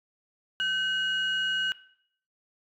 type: tone pair together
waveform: sine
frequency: 1533 / 2894 Hz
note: G6 / F#7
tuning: -39 / -39 cents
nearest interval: major seventh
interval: 1100 cents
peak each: -27 dBFS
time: 0.6-1.72 s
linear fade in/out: 0 ms
effects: noise-tail reverb RT60 0.6 s tail -17 dB re dry + tanh soft clip ceiling -20 dBFS